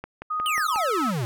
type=click train; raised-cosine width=0.5 ms; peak=-19 dBFS; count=5; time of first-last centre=0.04-0.759 s; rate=5.56 Hz
type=tone with pitch glide; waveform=sine; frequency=1244.5 to 1295.9 Hz; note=D#6 to E6; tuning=0 to -30 cents; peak=-24 dBFS; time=0.3-1.11 s; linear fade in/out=10 ms; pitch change=+70 cents; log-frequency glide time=0.64-0.84 s
type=exponential sweep; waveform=square; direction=down; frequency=3136 to 110 Hz; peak=-25 dBFS; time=0.46-1.25 s; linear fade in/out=0 ms
effects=none